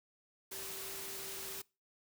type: tone in noise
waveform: sine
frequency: 388.4 Hz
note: G4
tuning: 16 cents flat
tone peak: -52 dBFS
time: 0.51-1.62 s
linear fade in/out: 10 ms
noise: white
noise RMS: -44 dBFS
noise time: 0.51-1.62 s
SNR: -11 dB
effects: noise-tail reverb RT60 0.3 s tail -24 dB re dry